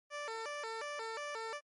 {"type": "tone with vibrato", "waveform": "15% pulse", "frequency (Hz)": 513, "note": "C5", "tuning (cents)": -34, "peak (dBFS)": -33, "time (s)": [0.1, 1.61], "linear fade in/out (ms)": 50, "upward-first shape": "square", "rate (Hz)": 2.8, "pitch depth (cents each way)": 230, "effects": ["low-pass 7000 Hz 12 dB/octave", "MP3 48 kbps"]}